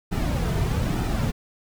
brown noise with flanger, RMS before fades -24 dBFS, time 0.11-1.32 s, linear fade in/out 20 ms, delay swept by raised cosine 1.8 to 3.7 ms, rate 1.1 Hz, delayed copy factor -0.55, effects none

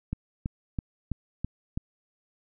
click train, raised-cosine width 5 ms, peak -17 dBFS, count 6, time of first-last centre 0.13-1.775 s, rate 3.04 Hz, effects none

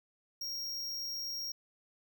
square tone, 5588 Hz, F8, in tune, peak -37 dBFS, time 0.41-1.52 s, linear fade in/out 5 ms, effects none

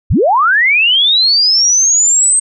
sine linear sweep, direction up, 31.93 to 8372 Hz, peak -7 dBFS, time 0.1-2.4 s, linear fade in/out 10 ms, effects none

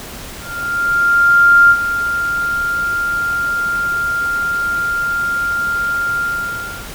sine tone with ADSR envelope, 1396.9 Hz, F6, in tune, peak -4 dBFS, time 0.4-6.9 s, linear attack 1300 ms, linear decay 59 ms, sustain -11 dB, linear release 690 ms, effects pink hiss -31 dBFS RMS until 6.94 s

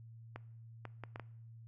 clicks, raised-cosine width 0.5 ms, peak -29 dBFS, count 5, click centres 0.36 / 0.853 / 1.037 / 1.159 / 1.197 s, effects noise-tail reverb RT60 0.7 s tail -21 dB re dry + added 114 Hz sine -51 dBFS peak until 1.67 s

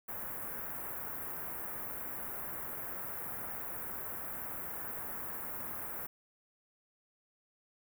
white band-stop noise, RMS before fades -41 dBFS, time 0.08-6.07 s, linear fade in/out 10 ms, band 1700 to 13000 Hz, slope 24 dB/octave, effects none

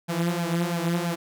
sawtooth tone with flanger, 170.9 Hz, F3, 37 cents flat, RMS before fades -26 dBFS, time 0.08-1.16 s, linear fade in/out 20 ms, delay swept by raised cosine 1.2 to 6.5 ms, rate 3 Hz, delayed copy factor +0.7, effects none

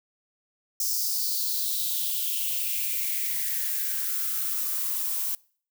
violet noise with high-pass filter sweep, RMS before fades -28 dBFS, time 0.8-5.35 s, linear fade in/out 2 ms, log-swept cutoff 5600 to 880 Hz, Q 4.6, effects noise-tail reverb RT60 0.5 s tail -25 dB re dry

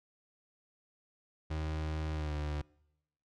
35% pulse tone with pitch glide, 77.78 to 74.96 Hz, D#2 to D2, 0 to +36 cents, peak -32 dBFS, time 1.5-2.62 s, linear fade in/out 10 ms, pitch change -64 cents, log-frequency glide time 2.12-2.33 s, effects noise-tail reverb RT60 0.9 s tail -25 dB re dry + low-pass 5000 Hz 12 dB/octave

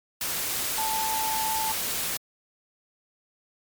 sine tone in noise, 880 Hz, A5, in tune, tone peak -27 dBFS, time 0.78-1.72 s, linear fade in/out 2 ms, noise white, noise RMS -29 dBFS, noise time 0.21-2.17 s, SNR -1 dB, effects MP3 96 kbps

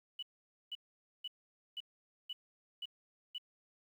sine tone bursts, 2960 Hz, F#7, in tune, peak -39 dBFS, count 7, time 0.19-3.382 s, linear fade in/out 5 ms, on 36 ms, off 490 ms, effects 11-bit

